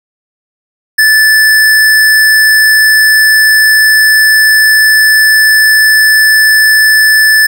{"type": "tone", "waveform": "square", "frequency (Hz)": 1747, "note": "A6", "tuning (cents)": -13, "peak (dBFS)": -4, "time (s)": [0.98, 7.47], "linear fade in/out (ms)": 10, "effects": []}